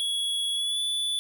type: tone with pitch glide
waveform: square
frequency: 3356 to 3466 Hz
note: G#7 to A7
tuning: +17 to -27 cents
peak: -26 dBFS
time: 0-1.19 s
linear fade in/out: 0 ms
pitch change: +56 cents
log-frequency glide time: 0.53-0.82 s
effects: none